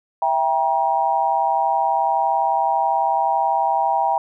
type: chord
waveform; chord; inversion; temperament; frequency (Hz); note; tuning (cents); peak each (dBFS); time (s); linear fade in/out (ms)
sine; E diminished; none; just; 659.3 / 791.1 / 949.3; E5 / G5 / Bb5; 0 / +16 / +31; -24 / -19 / -20; 0.22-4.18; 2
effects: none